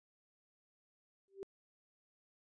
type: tone with exponential growth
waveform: sine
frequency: 390.8 Hz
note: G4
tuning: 5 cents flat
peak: -38 dBFS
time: 1.28-1.43 s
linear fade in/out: 0 ms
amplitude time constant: 31 ms
effects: resampled to 22050 Hz